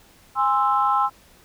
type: chord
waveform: sine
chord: Ab augmented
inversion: none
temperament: equal with one note detuned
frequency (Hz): 820.6 / 1046.5 / 1318.5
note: Ab5 / C6 / E6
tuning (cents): -21 / 0 / 0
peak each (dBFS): -21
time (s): 0.35-1.1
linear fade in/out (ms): 50
effects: tanh soft clip ceiling -7 dBFS + pink hiss -53 dBFS RMS until 1.44 s